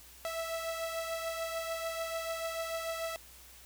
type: beating tone pair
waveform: sawtooth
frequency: 656 / 662.8 Hz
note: E5 / E5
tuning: -9 / +9 cents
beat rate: 6.8 Hz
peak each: -32 / -38 dBFS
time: 0.25-3.16 s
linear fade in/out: 0 ms
effects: added 60 Hz sine -59 dBFS peak until 3.65 s + white hiss -55 dBFS RMS until 3.65 s